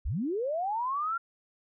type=linear sweep; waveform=sine; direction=up; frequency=36.78 to 1396.9 Hz; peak=-28 dBFS; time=0.05-1.18 s; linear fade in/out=10 ms; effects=none